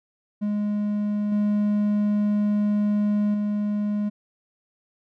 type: tone with level steps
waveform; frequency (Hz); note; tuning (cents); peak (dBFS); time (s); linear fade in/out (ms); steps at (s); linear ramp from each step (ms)
triangle; 207.7; G#3; 0; -20 / -17 / -20; 0.41-4.1; 20; 1.32 / 3.34; 2
effects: none